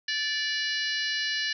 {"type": "harmonic tone", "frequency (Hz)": 582, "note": "D5", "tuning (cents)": -16, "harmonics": [3, 4, 5, 6, 7, 8, 9, 10], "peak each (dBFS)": [-30, -40, -34, -44, -33, -37, -37, -44], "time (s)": [0.08, 1.53], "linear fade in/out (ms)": 5, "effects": []}